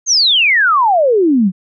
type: exponential sweep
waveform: sine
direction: down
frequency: 6580 to 174.61 Hz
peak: -8 dBFS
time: 0.06-1.52 s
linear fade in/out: 50 ms
effects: none